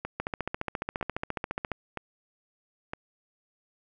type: two click trains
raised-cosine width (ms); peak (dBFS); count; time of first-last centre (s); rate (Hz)
0.5; -15 / -18; 23 / 4; 0.2-1.717 / 0.05-2.935; 14.5 / 1.04
effects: none